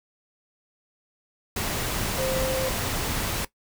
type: tone in noise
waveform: sine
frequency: 524 Hz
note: C5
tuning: 2 cents sharp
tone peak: -26 dBFS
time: 2.18-2.69 s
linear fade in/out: 5 ms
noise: pink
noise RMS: -28 dBFS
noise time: 1.56-3.45 s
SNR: -1 dB
effects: noise-tail reverb RT60 0.1 s tail -17 dB re dry